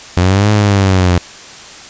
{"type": "linear two-way sweep", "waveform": "sawtooth", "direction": "up then down", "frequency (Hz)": [87.31, 106.5, 87.31], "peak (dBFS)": -4, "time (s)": [0.17, 1.18], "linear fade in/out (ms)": 0, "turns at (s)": 0.51, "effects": ["white hiss -33 dBFS RMS until 1.89 s", "resampled to 16000 Hz"]}